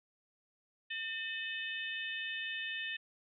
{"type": "harmonic tone with a mistuned harmonic", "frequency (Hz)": 602, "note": "D5", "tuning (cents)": 43, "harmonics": [3, 4, 5, 6], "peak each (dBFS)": [-40, -42, -44, -46], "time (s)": [0.9, 2.97], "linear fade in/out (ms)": 10, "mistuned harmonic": 4, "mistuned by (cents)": 110, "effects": []}